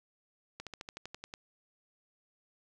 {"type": "slowing click train", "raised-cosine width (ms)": 0.2, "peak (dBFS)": -25, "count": 10, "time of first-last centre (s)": [0.6, 1.339], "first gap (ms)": 67, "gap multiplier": 1.05, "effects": []}